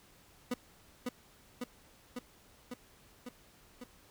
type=tone with echo; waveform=30% pulse; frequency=246.9 Hz; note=B3; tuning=in tune; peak=-29 dBFS; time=0.51-0.54 s; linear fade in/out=5 ms; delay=550 ms; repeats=6; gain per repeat=-2 dB; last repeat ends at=3.84 s; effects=pink hiss -62 dBFS RMS until 4.1 s